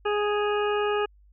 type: harmonic tone with a mistuned harmonic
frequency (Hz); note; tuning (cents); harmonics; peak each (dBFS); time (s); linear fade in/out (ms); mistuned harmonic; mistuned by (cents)
415.3; G#4; 0; 1 / 2 / 3 / 4 / 6 / 7; -24 / -31 / -31 / -35 / -38 / -38; 0.05-1.06; 10; 7; -30
effects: added 50 Hz sine -53 dBFS peak until 1.32 s